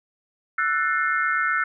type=chord; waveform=sine; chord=F# half-diminished seventh; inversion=third; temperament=just; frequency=1332 / 1480 / 1776 / 2131 Hz; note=E6 / F#6 / A6 / C7; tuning=+18 / 0 / +16 / +31 cents; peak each=-24 / -24 / -27 / -29 dBFS; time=0.58-1.64 s; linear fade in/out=5 ms; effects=none